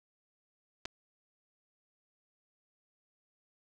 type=clicks; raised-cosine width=0.2 ms; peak=-22 dBFS; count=2; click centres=0.854 / 0.857 s; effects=none